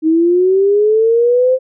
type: linear sweep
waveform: sine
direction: up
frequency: 311.2 to 523 Hz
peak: -8 dBFS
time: 0.02-1.59 s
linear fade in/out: 50 ms
effects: none